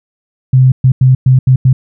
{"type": "tone bursts at uneven times", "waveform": "sine", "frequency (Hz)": 129.6, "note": "C3", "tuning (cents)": -16, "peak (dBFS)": -3, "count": 6, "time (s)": [[0.53, 0.72], [0.84, 0.92], [1.01, 1.15], [1.26, 1.39], [1.47, 1.56], [1.65, 1.73]], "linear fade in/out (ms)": 5, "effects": []}